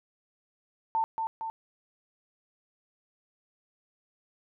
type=tone with echo; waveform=sine; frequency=895 Hz; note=A5; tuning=29 cents sharp; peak=-24 dBFS; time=0.95-1.04 s; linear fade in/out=0 ms; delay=230 ms; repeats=2; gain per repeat=-4 dB; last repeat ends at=1.5 s; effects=none